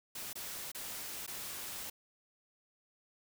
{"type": "noise with dropouts", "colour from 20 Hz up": "white", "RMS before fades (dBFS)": -43, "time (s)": [0.15, 1.9], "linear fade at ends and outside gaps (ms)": 5, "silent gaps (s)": [[0.331, 0.354], [0.718, 0.747], [1.265, 1.276]], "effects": []}